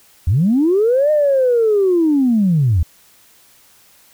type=linear two-way sweep; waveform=sine; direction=up then down; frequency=73.42 to 615 to 73.42 Hz; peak=-10 dBFS; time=0.27-2.83 s; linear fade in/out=5 ms; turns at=1.11 s; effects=tanh soft clip ceiling -6 dBFS + white hiss -50 dBFS RMS until 4.13 s